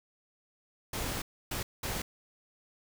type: noise bursts at uneven times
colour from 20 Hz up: pink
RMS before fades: -35 dBFS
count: 3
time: 0.93-1.22 / 1.51-1.63 / 1.83-2.02 s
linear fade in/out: 5 ms
effects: none